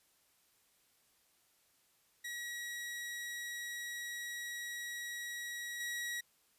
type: tone with level steps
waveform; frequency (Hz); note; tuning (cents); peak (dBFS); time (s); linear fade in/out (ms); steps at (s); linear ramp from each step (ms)
sawtooth; 1914; A#6; +45; -37 / -34; 2.24-6.21; 10; 5.8; 5
effects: white hiss -72 dBFS RMS until 6.58 s + resampled to 32000 Hz